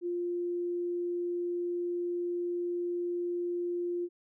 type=tone; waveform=sine; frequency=350 Hz; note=F4; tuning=4 cents sharp; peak=-30 dBFS; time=0.01-4.09 s; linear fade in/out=50 ms; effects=none

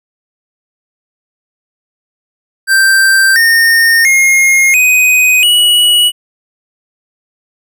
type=tone with pitch steps; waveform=square; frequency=1568 / 1832.6 / 2142 / 2503 / 2926 Hz; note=G6 / A#6 / C7 / D#7 / F#7; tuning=0 / -30 / +40 / +10 / -20 cents; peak=-6 dBFS; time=2.67-6.12 s; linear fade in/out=50 ms; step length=690 ms; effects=none

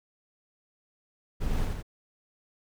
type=noise with echo; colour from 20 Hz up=brown; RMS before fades=-30 dBFS; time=1.4-1.66 s; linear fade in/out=20 ms; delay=84 ms; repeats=2; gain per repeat=-2 dB; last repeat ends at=1.828 s; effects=none

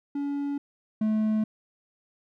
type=tone pair in turn; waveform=triangle; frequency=283.9 / 216.3 Hz; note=C#4 / A3; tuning=+41 / -29 cents; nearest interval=perfect fourth; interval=470 cents; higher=first; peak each=-25 / -20 dBFS; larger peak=second; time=0.15-0.58 / 1.01-1.44 s; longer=neither; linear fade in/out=5 ms; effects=none

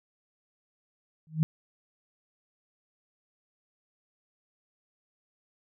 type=tone with exponential growth; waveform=sine; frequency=157.5 Hz; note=D#3; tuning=21 cents sharp; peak=-17 dBFS; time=1.27-1.43 s; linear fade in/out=0 ms; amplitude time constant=33 ms; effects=none

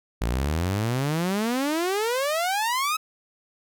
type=exponential sweep; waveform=sawtooth; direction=up; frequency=53.8 to 1300 Hz; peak=-19 dBFS; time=0.21-2.97 s; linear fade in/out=10 ms; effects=none

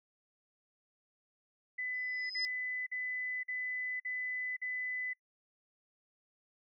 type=tone bursts; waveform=sine; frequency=2004 Hz; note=B6; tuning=25 cents sharp; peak=-35 dBFS; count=6; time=1.78-5.135 s; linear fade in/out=10 ms; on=520 ms; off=47 ms
type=tone with exponential growth; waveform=sine; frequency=5050 Hz; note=D#8; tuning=25 cents sharp; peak=-31 dBFS; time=1.94-2.45 s; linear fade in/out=0 ms; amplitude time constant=110 ms
effects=noise-tail reverb RT60 0.1 s tail -25 dB re dry

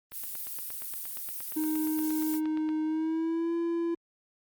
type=noise; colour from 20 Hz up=violet; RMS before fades=-37 dBFS; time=0.11-2.41 s; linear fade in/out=50 ms
type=click train; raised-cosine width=0.3 ms; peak=-29 dBFS; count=23; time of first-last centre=0.12-2.69 s; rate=8.56 Hz
type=tone with pitch glide; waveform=triangle; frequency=311.1 to 337.3 Hz; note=D#4 to E4; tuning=0 to +40 cents; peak=-25 dBFS; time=1.56-3.95 s; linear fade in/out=10 ms; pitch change=+140 cents; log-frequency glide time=2.84-3.54 s
effects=Opus 32 kbps

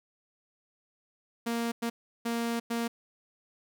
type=tone bursts at uneven times; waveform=sawtooth; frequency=233.1 Hz; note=A#3; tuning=in tune; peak=-25 dBFS; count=4; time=1.46-1.72 / 1.82-1.9 / 2.25-2.6 / 2.7-2.88 s; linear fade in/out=10 ms; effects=none

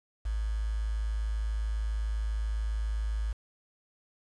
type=tone with quantisation; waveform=sine; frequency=53.7 Hz; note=A1; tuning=41 cents flat; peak=-28 dBFS; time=0.25-3.33 s; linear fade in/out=10 ms; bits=8; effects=resampled to 22050 Hz

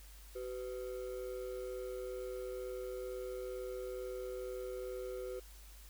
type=ring-modulated tone; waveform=triangle; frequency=440 Hz; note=A4; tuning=in tune; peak=-35 dBFS; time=0.35-5.4 s; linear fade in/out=10 ms; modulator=61.1 Hz; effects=added 50 Hz sine -53 dBFS peak until 5.89 s + white hiss -60 dBFS RMS until 5.89 s

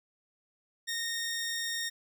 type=tone; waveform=15% pulse; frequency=1848 Hz; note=A#6; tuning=16 cents flat; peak=-26 dBFS; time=0.87-1.9 s; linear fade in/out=20 ms; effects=none

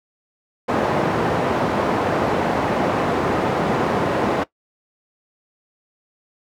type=band-pass noise; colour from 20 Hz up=white; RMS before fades=-20 dBFS; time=0.68-4.44 s; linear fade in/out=10 ms; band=120 to 780 Hz; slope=12 dB/octave; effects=noise-tail reverb RT60 0.1 s tail -18 dB re dry

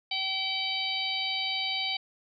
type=harmonic tone; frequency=768 Hz; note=G5; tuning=36 cents flat; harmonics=1 / 3 / 4 / 5 / 6; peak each=-38 / -34 / -33 / -34 / -35 dBFS; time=0.11-1.97 s; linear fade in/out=5 ms; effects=none

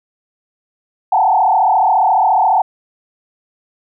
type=tone with frequency modulation; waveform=sine; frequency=815 Hz; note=G#5; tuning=33 cents flat; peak=-9 dBFS; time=1.12-2.62 s; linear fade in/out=5 ms; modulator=34.4 Hz; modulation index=2.8; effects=none

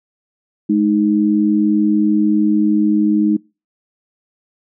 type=tone pair together; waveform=sine; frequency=210.8 / 311.1 Hz; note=G#3 / D#4; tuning=+26 / 0 cents; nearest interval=perfect fifth; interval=674 cents; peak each=-14 dBFS; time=0.69-3.37 s; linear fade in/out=10 ms; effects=noise-tail reverb RT60 0.3 s tail -25 dB re dry

